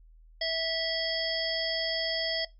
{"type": "harmonic tone with a mistuned harmonic", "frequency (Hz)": 655, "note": "E5", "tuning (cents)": -11, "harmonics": [1, 3, 5, 7, 8], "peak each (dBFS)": [-33, -35, -35, -35, -34], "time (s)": [0.41, 2.45], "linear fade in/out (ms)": 5, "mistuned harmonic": 8, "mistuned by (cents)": -33, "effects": ["noise-tail reverb RT60 0.2 s tail -20 dB re dry", "added 40 Hz sine -52 dBFS peak until 2.59 s"]}